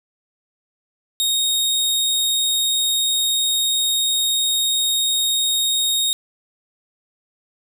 sawtooth tone, 3729 Hz, A#7, in tune, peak -14 dBFS, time 1.2-6.13 s, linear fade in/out 0 ms, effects none

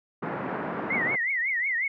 pink band-pass noise, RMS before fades -32 dBFS, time 0.22-1.16 s, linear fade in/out 10 ms, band 160 to 1700 Hz, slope 24 dB/octave
sine tone with vibrato, 2017 Hz, B6, 36 cents sharp, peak -24 dBFS, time 0.9-1.88 s, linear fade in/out 5 ms, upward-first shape triangle, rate 5.5 Hz, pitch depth 190 cents each way
effects none

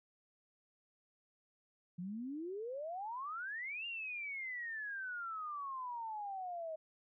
sine exponential two-way sweep, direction up then down, 169.4 to 2827 to 624 Hz, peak -40 dBFS, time 1.98-6.76 s, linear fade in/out 10 ms, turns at 3.86 s, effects none

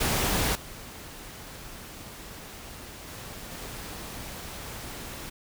pink noise with level steps, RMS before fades -26 / -43 / -41 / -39 dBFS, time 0-5.3 s, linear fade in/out 10 ms, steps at 0.55 / 3.07 / 3.51 s, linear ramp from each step 5 ms, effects none

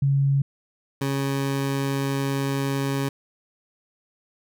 sine / 20% pulse tone pair in turn, 138.59 / 137.63 Hz, C#3 / C#3, 0 / -12 cents, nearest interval unison, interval 12 cents, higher first, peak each -17 / -18 dBFS, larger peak first, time 0.02-0.42 / 1.01-3.09 s, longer second, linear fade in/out 5 ms, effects none

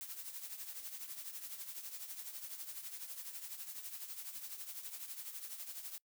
blue noise with tremolo, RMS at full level -44 dBFS, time 0.01-5.98 s, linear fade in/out 0 ms, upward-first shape triangle, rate 12 Hz, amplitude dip 70%, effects noise-tail reverb RT60 0.1 s tail -25 dB re dry

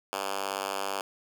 5% pulse tone with high-pass filter, 98 Hz, G2, in tune, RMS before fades -33 dBFS, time 0.13-1.01 s, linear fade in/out 0 ms, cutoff 520 Hz, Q 0.71, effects none

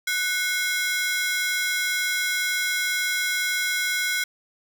sawtooth ring-modulated tone, 1822 Hz, A#6, 40 cents flat, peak -16 dBFS, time 0.07-4.24 s, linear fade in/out 5 ms, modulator 333 Hz, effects none

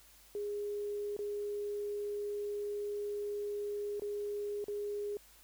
sine tone with dropouts, 411.9 Hz, G#4, 14 cents flat, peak -35 dBFS, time 0.35-5.17 s, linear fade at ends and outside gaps 1 ms, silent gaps 1.166-1.19 / 3.997-4.02 / 4.642-4.682 s, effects added 50 Hz sine -66 dBFS peak until 5.43 s + white hiss -61 dBFS RMS until 5.43 s

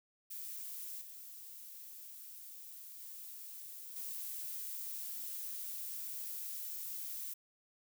violet noise with level steps, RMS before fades -45 / -51 / -49 / -43 dBFS, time 0.3-7.34 s, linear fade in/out 10 ms, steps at 1.01 / 3 / 3.96 s, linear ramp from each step 5 ms, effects none

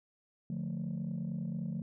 sine chord, D minor, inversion none, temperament just, 146.83 / 176.2 / 220.2 Hz, D3 / F3 / A3, 0 / +16 / +2 cents, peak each -38 / -36 / -38 dBFS, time 0.5-1.82 s, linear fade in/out 2 ms, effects tanh soft clip ceiling -30 dBFS

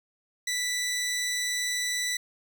15% pulse tone, 1975.5 Hz, B6, in tune, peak -21 dBFS, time 0.47-2.17 s, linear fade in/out 5 ms, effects none

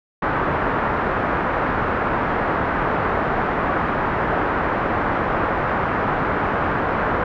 white low-pass noise, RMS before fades -21 dBFS, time 0.22-7.24 s, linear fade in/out 5 ms, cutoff 1500 Hz, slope 24 dB/octave, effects none

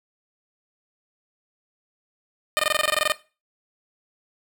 10% pulse tone bursts, 610 Hz, D#5, 34 cents flat, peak -10 dBFS, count 13, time 2.57-3.12 s, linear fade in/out 0 ms, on 22 ms, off 22 ms, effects noise-tail reverb RT60 0.3 s tail -17 dB re dry

